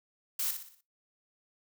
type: noise with echo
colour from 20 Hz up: blue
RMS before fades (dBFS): -32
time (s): 0.39-0.51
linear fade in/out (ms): 5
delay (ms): 60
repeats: 5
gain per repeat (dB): -7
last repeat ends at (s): 0.81
effects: noise-tail reverb RT60 0.2 s tail -17 dB re dry